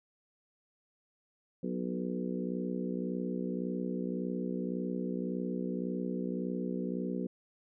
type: harmonic tone with a mistuned harmonic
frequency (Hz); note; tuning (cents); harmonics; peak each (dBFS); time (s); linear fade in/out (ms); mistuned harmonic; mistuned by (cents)
61.8; B1; +2; 3 / 4 / 5 / 6 / 7 / 8; -36 / -37 / -43 / -41 / -45 / -43; 1.63-7.27; 5; 7; +18
effects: none